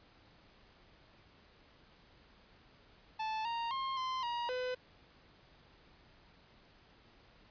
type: tone with pitch steps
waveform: 45% pulse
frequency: 875 / 930 / 1066 / 1038 / 951 / 504 Hz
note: A5 / A#5 / C6 / C6 / A#5 / B4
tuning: -10 / -4 / +32 / -14 / +34 / +35 cents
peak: -35 dBFS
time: 3.19-4.75 s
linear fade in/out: 10 ms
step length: 260 ms
effects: pink hiss -63 dBFS RMS until 7.5 s + resampled to 11025 Hz